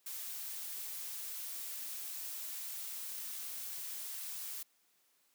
blue noise, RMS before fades -43 dBFS, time 0.06-4.63 s, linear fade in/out 5 ms, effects white hiss -73 dBFS RMS until 5.34 s + high-pass 200 Hz 12 dB/octave

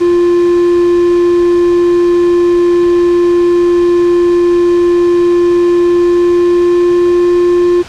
triangle tone with pitch glide, 349.2 to 351.8 Hz, F4 to F4, 0 to +13 cents, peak -4 dBFS, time 0-7.83 s, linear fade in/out 20 ms, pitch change +13 cents, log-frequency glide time 5.78-7.33 s, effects pink hiss -30 dBFS RMS until 7.88 s + low-pass 6000 Hz 12 dB/octave

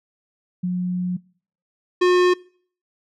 sine / square tone pair in turn, 180.2 / 360.4 Hz, F#3 / F#4, -45 / -45 cents, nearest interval octave, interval 1200 cents, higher second, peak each -20 / -14 dBFS, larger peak second, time 0.63-1.17 / 2.01-2.34 s, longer first, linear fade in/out 10 ms, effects noise-tail reverb RT60 0.5 s tail -24 dB re dry + low-pass 4000 Hz 12 dB/octave

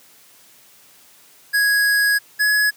square tone pair in turn, 1661.2 / 1686.3 Hz, G#6 / G#6, 0 / +26 cents, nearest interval unison, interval 26 cents, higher second, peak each -15 dBFS, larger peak neither, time 1.53-2.19 / 2.39-2.71 s, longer first, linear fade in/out 20 ms, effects white hiss -50 dBFS RMS until 2.76 s + high-pass 100 Hz 12 dB/octave

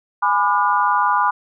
sine chord, G# diminished seventh, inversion none, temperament just, 830.6 / 996.7 / 1196.1 / 1435.3 Hz, G#5 / B5 / D6 / F6, 0 / +16 / +31 / +47 cents, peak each -21 / -17 / -20 / -23 dBFS, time 0.22-1.31 s, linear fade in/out 10 ms, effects none

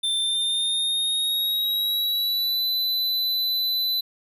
square tone with pitch glide, 3567 to 4004 Hz, A7 to B7, +23 to +23 cents, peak -22 dBFS, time 0.03-4.01 s, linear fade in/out 10 ms, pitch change +200 cents, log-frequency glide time 0.19-2.66 s, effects none

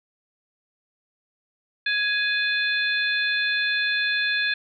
harmonic tone with a mistuned harmonic, 833 Hz, G#5, 5 cents sharp, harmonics 2 / 3 / 4 / 5, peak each -23 / -27 / -29 / -31 dBFS, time 1.86-4.54 s, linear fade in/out 5 ms, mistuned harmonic 4, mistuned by +80 cents, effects none

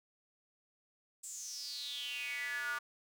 square tone with high-pass filter sweep, 131.7 Hz, C3, 12 cents sharp, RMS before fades -41 dBFS, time 1.23-2.79 s, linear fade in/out 10 ms, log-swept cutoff 7900 to 1300 Hz, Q 8.4, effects none

